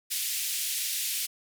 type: band-pass noise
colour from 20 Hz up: white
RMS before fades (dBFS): -31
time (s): 0.1-1.27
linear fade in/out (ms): 20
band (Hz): 2300 to 15000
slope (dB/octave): 24
effects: none